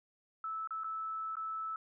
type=tone with dropouts; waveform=sine; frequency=1310 Hz; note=E6; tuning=11 cents flat; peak=-36 dBFS; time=0.44-1.76 s; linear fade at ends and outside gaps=2 ms; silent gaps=0.674-0.707 / 0.836-0.843 / 1.355-1.368 s; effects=none